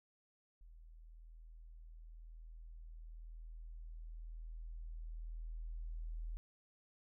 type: tone with level ramp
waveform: sine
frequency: 40.49 Hz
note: E1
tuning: 30 cents flat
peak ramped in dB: -55 to -40 dBFS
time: 0.61-6.37 s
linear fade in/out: 0 ms
effects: none